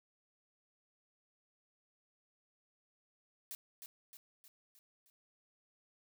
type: noise with echo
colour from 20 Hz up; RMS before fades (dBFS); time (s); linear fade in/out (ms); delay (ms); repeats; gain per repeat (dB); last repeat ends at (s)
blue; -45; 3.51-3.55; 0; 310; 5; -5; 5.1
effects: none